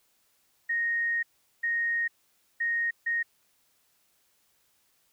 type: tone bursts at uneven times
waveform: sine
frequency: 1863 Hz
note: A#6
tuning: 2 cents flat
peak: -25 dBFS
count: 4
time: 0.69-1.23 / 1.63-2.08 / 2.6-2.91 / 3.06-3.23 s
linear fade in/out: 10 ms
effects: white hiss -69 dBFS RMS until 5.12 s